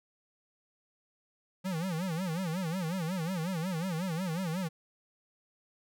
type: tone with vibrato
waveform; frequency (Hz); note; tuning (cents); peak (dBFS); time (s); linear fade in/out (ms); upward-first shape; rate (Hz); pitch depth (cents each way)
square; 174.2; F3; -4; -32; 1.64-4.69; 20; sine; 5.5; 180
effects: none